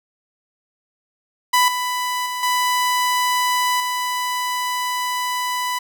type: tone with level steps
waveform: sawtooth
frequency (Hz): 994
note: B5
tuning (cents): +11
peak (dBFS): -9 / -17 / -20 / -13 / -17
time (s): 1.53-5.79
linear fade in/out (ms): 10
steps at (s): 1.68 / 2.26 / 2.43 / 3.8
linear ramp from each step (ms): 2
effects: none